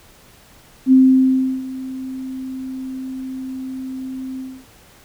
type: tone with ADSR envelope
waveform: sine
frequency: 261.3 Hz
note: C4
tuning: 2 cents flat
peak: -6 dBFS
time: 0.86-4.65 s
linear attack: 60 ms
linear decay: 700 ms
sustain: -19 dB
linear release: 260 ms
effects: pink hiss -48 dBFS RMS until 5.04 s